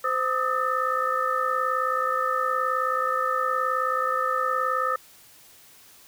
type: tone cluster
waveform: sine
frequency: 516 / 1227 / 1286 / 1790 Hz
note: C5 / D#6 / E6 / A6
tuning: -24 / -25 / -43 / +29 cents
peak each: -29 / -28 / -25 / -32 dBFS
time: 0.04-4.96 s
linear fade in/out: 5 ms
effects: white hiss -52 dBFS RMS until 6.07 s